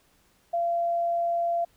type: tone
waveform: sine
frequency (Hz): 685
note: F5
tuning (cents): -34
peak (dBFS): -23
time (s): 0.53-1.65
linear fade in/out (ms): 10
effects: pink hiss -64 dBFS RMS until 1.76 s